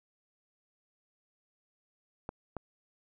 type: clicks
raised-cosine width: 1 ms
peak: -23 dBFS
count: 2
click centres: 2.291 / 2.567 s
effects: none